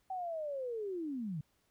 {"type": "linear sweep", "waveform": "sine", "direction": "down", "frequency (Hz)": [768, 140.3], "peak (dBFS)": -36, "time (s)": [0.1, 1.41], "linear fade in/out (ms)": 5, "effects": ["pink hiss -75 dBFS RMS until 1.7 s"]}